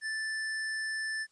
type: tone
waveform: square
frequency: 1759 Hz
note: A6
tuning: 1 cent flat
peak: -33 dBFS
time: 0.01-1.27 s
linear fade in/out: 50 ms
effects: white hiss -71 dBFS RMS until 1.31 s + resampled to 22050 Hz